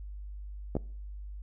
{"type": "clicks", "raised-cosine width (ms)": 2, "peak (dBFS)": -17, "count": 2, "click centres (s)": [0.753, 0.767], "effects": ["noise-tail reverb RT60 0.5 s tail -23 dB re dry", "added 50 Hz sine -39 dBFS peak until 1.42 s"]}